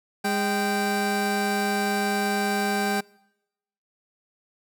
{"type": "tone pair together", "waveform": "25% pulse", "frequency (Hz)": [205, 784], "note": ["G#3", "G5"], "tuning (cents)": [-22, 0], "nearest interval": "octave + major seventh", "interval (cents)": 2322, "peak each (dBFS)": -22, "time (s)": [0.24, 3.01], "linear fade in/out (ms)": 10, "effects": ["noise-tail reverb RT60 0.9 s tail -26 dB re dry"]}